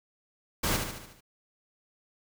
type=noise with echo; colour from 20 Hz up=pink; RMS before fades=-28 dBFS; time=0.63-0.77 s; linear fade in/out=10 ms; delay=73 ms; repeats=6; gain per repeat=-5 dB; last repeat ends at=1.208 s; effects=none